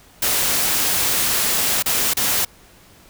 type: noise with dropouts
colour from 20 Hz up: white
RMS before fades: -19 dBFS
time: 0.22-2.45 s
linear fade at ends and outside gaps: 5 ms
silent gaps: 1.825-1.859 / 2.136-2.169 s
effects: pink hiss -49 dBFS RMS until 3.09 s